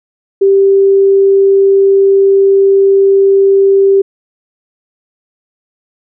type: tone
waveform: sine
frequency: 392 Hz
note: G4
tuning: in tune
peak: -4 dBFS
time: 0.41-4.02 s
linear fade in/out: 10 ms
effects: none